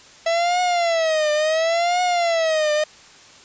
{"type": "tone with vibrato", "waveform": "45% pulse", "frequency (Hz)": 659.3, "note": "E5", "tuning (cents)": 0, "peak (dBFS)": -17, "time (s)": [0.26, 2.84], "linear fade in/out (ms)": 5, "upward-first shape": "triangle", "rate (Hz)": 0.71, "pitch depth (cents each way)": 170, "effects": ["white hiss -46 dBFS RMS until 3.44 s", "resampled to 16000 Hz"]}